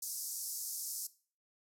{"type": "band-pass noise", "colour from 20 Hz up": "white", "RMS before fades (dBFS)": -41, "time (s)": [0.02, 1.07], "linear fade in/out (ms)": 5, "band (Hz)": [5000, 14000], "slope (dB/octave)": 48, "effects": ["noise-tail reverb RT60 0.4 s tail -18 dB re dry"]}